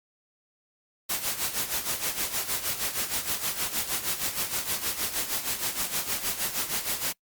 white noise with tremolo, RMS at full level -27 dBFS, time 1.09-7.13 s, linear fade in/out 10 ms, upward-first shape sine, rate 6.4 Hz, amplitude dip 70%, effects noise-tail reverb RT60 0.1 s tail -24 dB re dry + Opus 48 kbps

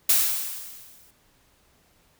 blue noise with exponential decay, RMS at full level -17 dBFS, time 0.09-1.11 s, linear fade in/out 5 ms, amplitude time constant 220 ms, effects pink hiss -62 dBFS RMS until 2.19 s

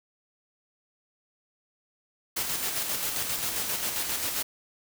white noise with tremolo, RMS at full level -29 dBFS, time 2.36-4.43 s, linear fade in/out 10 ms, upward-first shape square, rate 7.5 Hz, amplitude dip 35%, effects none

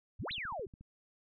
sine exponential two-way sweep, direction up then down, 61.74 to 4189 to 348.5 Hz, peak -37 dBFS, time 0.19-0.66 s, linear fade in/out 10 ms, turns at 0.32 s
click train, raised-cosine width 5 ms, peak -40 dBFS, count 8, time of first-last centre 0.31-0.81 s, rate 14 Hz
effects none

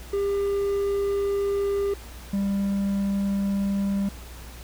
triangle tone pair in turn, 399.7 / 198.18 Hz, G4 / G3, +34 / +19 cents, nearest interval octave, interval 1215 cents, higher first, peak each -20 dBFS, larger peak neither, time 0.13-1.94 / 2.33-4.09 s, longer first, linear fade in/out 5 ms, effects added 60 Hz sine -40 dBFS peak until 4.63 s + pink hiss -45 dBFS RMS until 4.63 s

